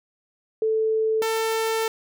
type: tone pair in turn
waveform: sine / sawtooth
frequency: 440 / 446.7 Hz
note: A4 / A4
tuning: 0 / +26 cents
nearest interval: unison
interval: 26 cents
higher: second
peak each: -19 / -18 dBFS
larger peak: second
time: 0.62-1.22 / 1.22-1.88 s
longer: second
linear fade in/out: 2 ms
effects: none